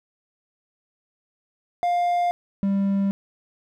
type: tone pair in turn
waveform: triangle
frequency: 703 / 197.27 Hz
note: F5 / G3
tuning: +11 / +11 cents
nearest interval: octave + minor seventh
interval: 2200 cents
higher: first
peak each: -17 dBFS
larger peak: neither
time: 1.83-2.31 / 2.63-3.11 s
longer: neither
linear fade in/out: 0 ms
effects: none